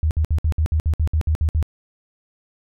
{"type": "tone bursts", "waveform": "sine", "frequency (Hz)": 78, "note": "D#2", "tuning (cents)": 5, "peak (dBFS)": -15, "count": 12, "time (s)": [0.03, 1.627], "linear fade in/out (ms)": 0, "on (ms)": 79, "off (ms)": 59, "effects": []}